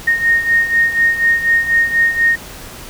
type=beating tone pair; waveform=sine; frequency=1851 / 1855.1 Hz; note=A#6 / A#6; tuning=-13 / -9 cents; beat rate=4.1 Hz; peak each=-12 / -17 dBFS; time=0.07-2.36 s; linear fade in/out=10 ms; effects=pink hiss -33 dBFS RMS until 2.89 s